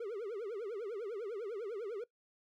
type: tone with vibrato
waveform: triangle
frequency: 430.9 Hz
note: A4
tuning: 36 cents flat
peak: -36 dBFS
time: 0-2.04 s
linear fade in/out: 5 ms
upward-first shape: triangle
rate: 10 Hz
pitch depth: 240 cents each way
effects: noise-tail reverb RT60 0.1 s tail -20 dB re dry